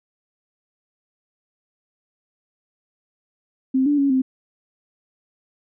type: tone with pitch steps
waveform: sine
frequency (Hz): 262.7 / 291 / 278.5 / 261.2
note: C4 / D4 / C#4 / C4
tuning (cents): +7 / -16 / +8 / -3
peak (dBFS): -15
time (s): 3.74-4.22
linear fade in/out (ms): 10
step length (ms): 120
effects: none